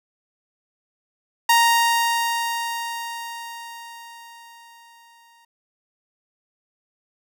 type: tone with exponential decay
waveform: sawtooth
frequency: 932 Hz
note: A#5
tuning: 1 cent flat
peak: -9 dBFS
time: 1.49-5.45 s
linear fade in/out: 5 ms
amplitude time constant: 860 ms
effects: none